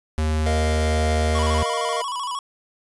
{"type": "tone", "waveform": "square", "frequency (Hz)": 77.78, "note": "D#2", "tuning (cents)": 0, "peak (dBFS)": -20, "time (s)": [0.18, 1.63], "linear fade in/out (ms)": 0}
{"type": "chord", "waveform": "square", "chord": "Bb suspended fourth", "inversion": "none", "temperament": "equal", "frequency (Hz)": [466.2, 622.3, 698.5], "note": ["Bb4", "Eb5", "F5"], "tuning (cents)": [0, 0, 0], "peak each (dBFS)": -29, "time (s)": [0.46, 2.02], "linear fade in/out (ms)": 5}
{"type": "tone with vibrato", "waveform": "square", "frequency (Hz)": 1046.5, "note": "C6", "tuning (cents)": 0, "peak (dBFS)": -26, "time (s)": [1.35, 2.39], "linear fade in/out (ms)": 2, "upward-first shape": "square", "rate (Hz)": 13, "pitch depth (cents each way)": 100}
{"effects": ["resampled to 24000 Hz", "9-bit"]}